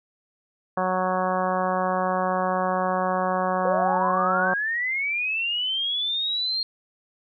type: harmonic tone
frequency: 184.8 Hz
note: F#3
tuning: 2 cents flat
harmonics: 1 / 2 / 3 / 4 / 5 / 6 / 7 / 8 / 9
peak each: -30 / -34 / -27 / -27 / -31 / -28 / -36 / -37 / -37 dBFS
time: 0.77-4.54 s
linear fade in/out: 5 ms
type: linear sweep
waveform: sine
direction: up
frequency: 491.5 to 4240 Hz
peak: -23 dBFS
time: 3.65-6.63 s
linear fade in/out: 2 ms
effects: none